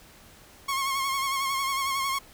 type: tone with vibrato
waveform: sawtooth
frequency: 1087 Hz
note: C#6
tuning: 34 cents flat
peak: -22 dBFS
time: 0.68-2.19 s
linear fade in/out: 10 ms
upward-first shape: sine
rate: 11 Hz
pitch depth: 44 cents each way
effects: pink hiss -52 dBFS RMS until 2.33 s